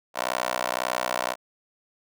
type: tone with high-pass filter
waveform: 15% pulse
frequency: 61.9 Hz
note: B1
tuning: 5 cents sharp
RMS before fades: -28 dBFS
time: 0.14-1.36 s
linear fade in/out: 50 ms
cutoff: 750 Hz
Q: 1.8
effects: none